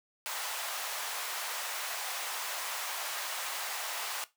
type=high-pass noise; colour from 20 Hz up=pink; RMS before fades=-37 dBFS; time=0.26-4.24 s; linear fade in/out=0 ms; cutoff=700 Hz; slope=24 dB/octave; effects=noise-tail reverb RT60 0.2 s tail -17 dB re dry